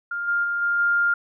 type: tone with level steps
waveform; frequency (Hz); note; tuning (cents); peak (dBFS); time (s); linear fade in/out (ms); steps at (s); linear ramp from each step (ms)
sine; 1403; F6; +8; -25 / -19 / -22 / -19 / -17; 0.11-1.14; 5; 0.27 / 0.43 / 0.61 / 0.78; 20
effects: none